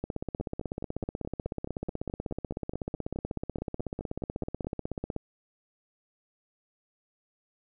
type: two click trains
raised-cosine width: 2 ms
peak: -19 / -23 dBFS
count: 84 / 21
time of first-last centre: 0.04-5.163 / 0.4-4.646 s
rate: 16.2 / 4.71 Hz
effects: none